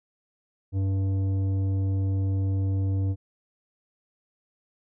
sine tone with tanh clipping, 96.6 Hz, G2, 25 cents flat, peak -24 dBFS, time 0.72-3.16 s, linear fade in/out 50 ms, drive 10 dB, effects none

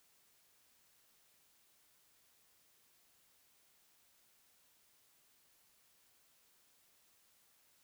silence, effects white hiss -71 dBFS RMS until 7.83 s

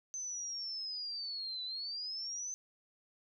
sine linear two-way sweep, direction down then up, 6180 to 3949 to 6180 Hz, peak -38 dBFS, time 0.14-2.54 s, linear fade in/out 0 ms, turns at 1.64 s, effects none

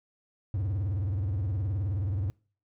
triangle tone with vibrato, 96.5 Hz, G2, 27 cents flat, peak -25 dBFS, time 0.54-2.3 s, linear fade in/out 0 ms, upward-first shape triangle, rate 19 Hz, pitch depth 290 cents each way, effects noise-tail reverb RT60 0.4 s tail -25 dB re dry

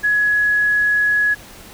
sine tone, 1682 Hz, G#6, 22 cents sharp, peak -13 dBFS, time 0.03-1.35 s, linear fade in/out 20 ms, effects pink hiss -40 dBFS RMS until 1.73 s

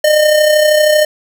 square tone with amplitude modulation, 608 Hz, D#5, 40 cents flat, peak -6 dBFS, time 0.04-1.05 s, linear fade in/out 5 ms, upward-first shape sine, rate 32.8 Hz, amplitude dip 45%, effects none

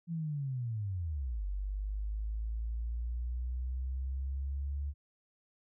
sine linear two-way sweep, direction down then up, 171.4 to 47.64 to 71.7 Hz, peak -33 dBFS, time 0.07-4.94 s, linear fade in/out 50 ms, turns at 1.45 s, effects none

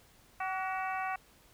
harmonic tone with a mistuned harmonic, 378.8 Hz, F#4, 41 cents sharp, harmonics 2 / 3 / 4 / 5 / 6 / 7, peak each -35 / -39 / -41 / -43 / -45 / -46 dBFS, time 0.4-1.16 s, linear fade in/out 5 ms, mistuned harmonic 4, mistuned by -46 cents, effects pink hiss -62 dBFS RMS until 1.53 s

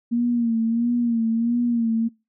sine tone with vibrato, 233.1 Hz, A#3, in tune, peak -18 dBFS, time 0.11-2.09 s, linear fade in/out 20 ms, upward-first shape sine, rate 1.5 Hz, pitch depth 59 cents each way, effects noise-tail reverb RT60 0.3 s tail -26 dB re dry

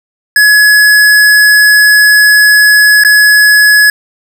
square tone with dropouts, 1692 Hz, G#6, 32 cents sharp, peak -3 dBFS, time 0.36-3.9 s, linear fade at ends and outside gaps 2 ms, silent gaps 3.037-3.048 s, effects none

